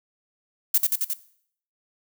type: noise with echo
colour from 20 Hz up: violet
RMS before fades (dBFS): -18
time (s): 0.74-0.78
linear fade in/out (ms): 5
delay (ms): 89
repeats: 4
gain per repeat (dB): -2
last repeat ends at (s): 1.136
effects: noise-tail reverb RT60 0.6 s tail -17 dB re dry